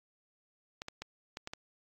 clicks, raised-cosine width 0.2 ms, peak -23 dBFS, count 6, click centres 0.819 / 0.884 / 1.02 / 1.371 / 1.474 / 1.535 s, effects AAC 64 kbps

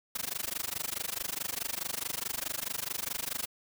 white noise with amplitude modulation, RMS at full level -32 dBFS, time 0.15-3.46 s, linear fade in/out 5 ms, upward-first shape sine, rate 24.7 Hz, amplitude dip 100%, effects none

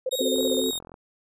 sine tone bursts, 516 Hz, C5, 24 cents flat, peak -23 dBFS, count 9, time 0.06-0.605 s, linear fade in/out 5 ms, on 33 ms, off 31 ms
sawtooth tone with vibrato, 3729 Hz, A#7, in tune, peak -25 dBFS, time 0.11-0.79 s, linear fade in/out 10 ms, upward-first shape triangle, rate 3.9 Hz, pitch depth 25 cents each way
sine chord, F# diminished, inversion second, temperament equal, 261.6 / 370 / 440 Hz, C4 / F#4 / A4, 0 / 0 / 0 cents, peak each -27 / -29 / -27 dBFS, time 0.2-0.71 s, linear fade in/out 10 ms
click train, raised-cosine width 1 ms, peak -30 dBFS, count 26, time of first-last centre 0.36-0.941 s, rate 43 Hz
effects none

